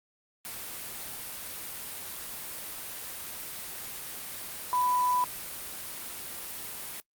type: tone in noise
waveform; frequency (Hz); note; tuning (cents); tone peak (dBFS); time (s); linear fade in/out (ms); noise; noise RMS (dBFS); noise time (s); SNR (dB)
sine; 994; B5; +11; -24; 4.73-5.24; 0; white; -39; 0.45-7; +12
effects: noise-tail reverb RT60 0.1 s tail -24 dB re dry + Opus 32 kbps